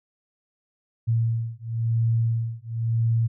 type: beating tone pair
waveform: sine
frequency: 114.2 / 115.17 Hz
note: A#2 / A#2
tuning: -35 / -20 cents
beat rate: 0.97 Hz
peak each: -24 / -24 dBFS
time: 1.07-3.28 s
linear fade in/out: 20 ms
effects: none